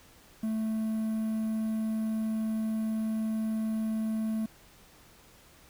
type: tone with quantisation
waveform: triangle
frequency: 219.7 Hz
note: A3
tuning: 2 cents flat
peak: -26 dBFS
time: 0.43-4.46 s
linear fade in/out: 5 ms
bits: 9
effects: pink hiss -57 dBFS RMS until 5.69 s